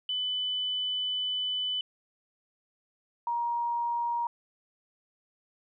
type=tone pair in turn; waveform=sine; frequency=3000 / 944.9 Hz; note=F#7 / A#5; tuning=+23 / +23 cents; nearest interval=octave + minor sixth; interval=2000 cents; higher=first; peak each=-28 / -27 dBFS; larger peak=second; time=0.09-1.81 / 3.27-4.27 s; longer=first; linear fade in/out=2 ms; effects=none